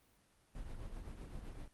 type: noise with tremolo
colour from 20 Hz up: brown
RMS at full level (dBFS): -44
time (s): 0.55-1.68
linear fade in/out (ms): 2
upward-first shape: triangle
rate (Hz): 7.8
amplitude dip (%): 55
effects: pink hiss -71 dBFS RMS until 1.73 s + Opus 32 kbps